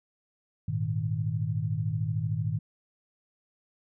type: chord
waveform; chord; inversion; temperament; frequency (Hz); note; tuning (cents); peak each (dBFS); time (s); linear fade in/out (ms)
sine; Ab suspended second; none; equal with one note detuned; 103.17 / 116.54 / 155.56; Ab2 / Bb2 / Eb3; -11 / 0 / 0; -31; 0.68-2.59; 5
effects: none